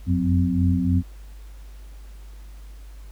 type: tone cluster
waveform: sine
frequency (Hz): 88.1 / 91.4 / 181.1 / 258.1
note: F2 / F#2 / F#3 / C4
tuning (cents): +16 / -21 / -37 / -23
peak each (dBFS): -23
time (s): 0.06-1.03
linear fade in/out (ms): 50
effects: added 50 Hz sine -38 dBFS peak until 3.11 s + pink hiss -55 dBFS RMS until 3.11 s